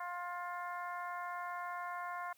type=harmonic tone; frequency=352.9 Hz; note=F4; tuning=18 cents sharp; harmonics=2 / 3 / 4 / 5 / 6; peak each=-44 / -42 / -47 / -50 / -54 dBFS; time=0-2.33 s; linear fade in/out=5 ms; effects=white hiss -69 dBFS RMS until 2.37 s + high-pass 80 Hz 12 dB/octave